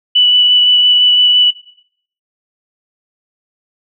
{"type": "tone with vibrato", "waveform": "sine", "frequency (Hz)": 2965, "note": "F#7", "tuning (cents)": 3, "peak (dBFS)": -6, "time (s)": [0.15, 1.51], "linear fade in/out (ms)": 10, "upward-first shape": "sine", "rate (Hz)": 5.9, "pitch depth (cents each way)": 9, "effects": ["noise-tail reverb RT60 0.7 s tail -21 dB re dry"]}